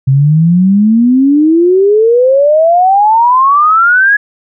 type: exponential sweep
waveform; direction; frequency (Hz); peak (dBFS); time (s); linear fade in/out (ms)
sine; up; 130.81 to 1696; -4; 0.07-4.17; 10
effects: none